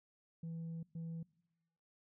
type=tone bursts at uneven times; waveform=sine; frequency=164.81 Hz; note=E3; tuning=in tune; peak=-39 dBFS; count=2; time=0.43-0.83 / 0.95-1.23 s; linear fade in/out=5 ms; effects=noise-tail reverb RT60 0.9 s tail -23 dB re dry + tanh soft clip ceiling -40 dBFS